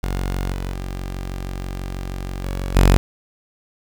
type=tone with level steps; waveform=sawtooth; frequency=46.19 Hz; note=F#1; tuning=2 cents flat; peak=-17 / -20 / -22 / -19 / -6 dBFS; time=0.03-2.97 s; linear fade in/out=0 ms; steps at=0.52 / 0.73 / 2.44 / 2.75 s; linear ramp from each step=5 ms; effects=7-bit